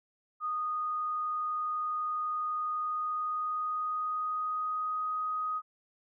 sine tone with pitch glide, 1236 to 1251.8 Hz, D#6 to D#6, -12 to +10 cents, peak -30 dBFS, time 0.4-5.62 s, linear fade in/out 50 ms, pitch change +22 cents, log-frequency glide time 2.76-5.11 s, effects none

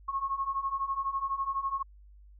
sine beating tone pair, 1083 / 1095 Hz, C#6 / C#6, -41 / -22 cents, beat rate 12 Hz, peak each -34 / -31 dBFS, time 0.08-1.83 s, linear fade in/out 10 ms, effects added 50 Hz sine -51 dBFS peak until 2.39 s

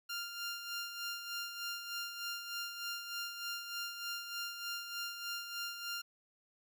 15% pulse tone with tremolo, 1396.9 Hz, F6, in tune, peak -31 dBFS, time 0.09-6.02 s, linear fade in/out 10 ms, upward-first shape sine, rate 3.3 Hz, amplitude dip 55%, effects none

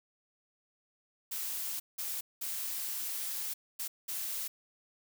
blue noise bursts at uneven times, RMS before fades -37 dBFS, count 5, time 1.31-1.8 / 1.98-2.21 / 2.41-3.54 / 3.79-3.88 / 4.08-4.48 s, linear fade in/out 10 ms, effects none

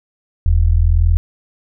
sine tone pair together, 41.2 / 82.4 Hz, E1 / E2, 0 / 0 cents, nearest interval octave, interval 1200 cents, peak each -12 dBFS, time 0.46-1.17 s, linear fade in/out 0 ms, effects none

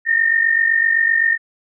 sine tone pair together, 1816.9 / 1864.7 Hz, A#6 / A#6, -45 / 0 cents, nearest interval unison, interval 45 cents, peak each -14 / -18 dBFS, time 0.05-1.38 s, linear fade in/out 50 ms, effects none

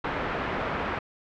white low-pass noise, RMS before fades -30 dBFS, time 0.04-0.99 s, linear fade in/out 5 ms, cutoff 1500 Hz, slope 12 dB/octave, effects low-pass 3000 Hz 12 dB/octave

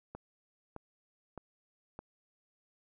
click train, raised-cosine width 1 ms, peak -29 dBFS, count 4, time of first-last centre 0.15-1.99 s, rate 1.63 Hz, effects none

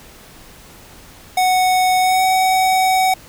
square tone with pitch glide, 740 to 751.6 Hz, F#5 to F#5, 0 to +27 cents, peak -13 dBFS, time 1.37-3.14 s, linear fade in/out 5 ms, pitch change +27 cents, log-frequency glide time 2-2.25 s, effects pink hiss -42 dBFS RMS until 3.28 s

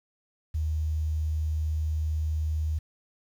sine tone with quantisation, 77.78 Hz, D#2, in tune, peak -25 dBFS, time 0.54-2.79 s, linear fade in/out 10 ms, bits 9, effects none

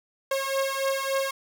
sawtooth beating tone pair, 540 / 543.5 Hz, C#5 / C#5, -45 / -34 cents, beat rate 3.5 Hz, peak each -24 dBFS, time 0.31-1.31 s, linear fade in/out 5 ms, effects none

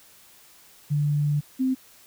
sine tone pair in turn, 146.83 / 260.2 Hz, D3 / C4, 0 / -9 cents, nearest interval minor seventh, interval 991 cents, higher second, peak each -20 dBFS, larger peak neither, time 0.9-1.41 / 1.59-1.75 s, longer first, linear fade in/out 20 ms, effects white hiss -53 dBFS RMS until 2.06 s

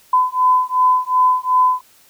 sine beating tone pair, 1010 / 1012.7 Hz, B5 / B5, +39 / +43 cents, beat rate 2.7 Hz, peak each -15 dBFS, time 0.13-1.81 s, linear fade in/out 5 ms, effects white hiss -51 dBFS RMS until 2.09 s

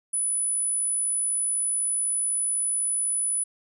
sine tone, 9956 Hz, D#9, in tune, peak -23 dBFS, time 0.13-3.44 s, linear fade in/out 10 ms, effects none

